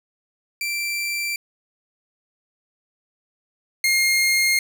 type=tone pair in turn; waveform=sawtooth; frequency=2349 / 2131 Hz; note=D7 / C7; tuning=0 / +31 cents; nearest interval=major second; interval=169 cents; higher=first; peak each=-20 / -13 dBFS; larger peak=second; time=0.61-1.36 / 3.84-4.59 s; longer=neither; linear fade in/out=2 ms; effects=none